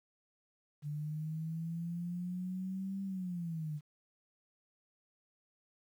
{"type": "linear two-way sweep", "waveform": "sine", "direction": "up then down", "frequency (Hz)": [146.2, 196, 146.2], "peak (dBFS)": -36, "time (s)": [0.82, 3.81], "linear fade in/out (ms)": 50, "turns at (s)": 3.03, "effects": ["11-bit"]}